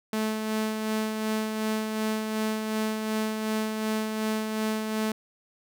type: tone with tremolo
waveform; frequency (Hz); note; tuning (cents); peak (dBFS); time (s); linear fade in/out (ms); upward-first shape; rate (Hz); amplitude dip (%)
sawtooth; 217.5; A3; -20; -21; 0.13-5.12; 2; sine; 2.7; 40
effects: none